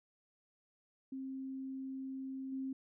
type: tone with level steps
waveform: sine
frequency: 265.7 Hz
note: C4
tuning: 27 cents sharp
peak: -40 / -37 dBFS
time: 1.12-2.73 s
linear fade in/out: 5 ms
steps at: 2.52 s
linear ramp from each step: 5 ms
effects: none